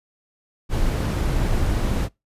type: noise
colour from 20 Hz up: brown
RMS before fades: -21 dBFS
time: 0.69-2.09 s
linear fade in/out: 50 ms
effects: noise-tail reverb RT60 0.2 s tail -24 dB re dry + resampled to 32000 Hz